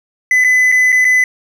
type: tone with dropouts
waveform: triangle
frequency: 2009 Hz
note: B6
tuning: 29 cents sharp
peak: -6 dBFS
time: 0.31-1.24 s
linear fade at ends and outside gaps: 2 ms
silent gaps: 0.441-0.445 / 0.718-0.722 / 0.921-0.925 / 1.046-1.05 s
effects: none